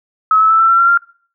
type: tone with pitch steps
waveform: sine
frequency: 1286 / 1302.4 / 1319.1 / 1336 / 1353.1 / 1370.4 / 1387.9 Hz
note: E6 / E6 / E6 / E6 / E6 / F6 / F6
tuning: -43 / -21 / +1 / +23 / +45 / -33 / -11 cents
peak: -7 dBFS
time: 0.31-0.975 s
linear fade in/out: 2 ms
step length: 95 ms
effects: noise-tail reverb RT60 0.5 s tail -25 dB re dry